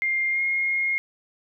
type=tone with pitch glide; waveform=sine; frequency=2112 to 2143 Hz; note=C7 to C7; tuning=+16 to +41 cents; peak=-21 dBFS; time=0.02-0.98 s; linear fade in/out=0 ms; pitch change=+25 cents; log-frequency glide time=0.31-0.41 s; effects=none